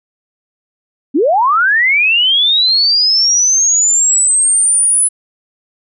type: linear sweep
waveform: sine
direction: up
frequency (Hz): 241.1 to 10110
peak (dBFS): -8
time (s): 1.14-5.09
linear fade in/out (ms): 20
effects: none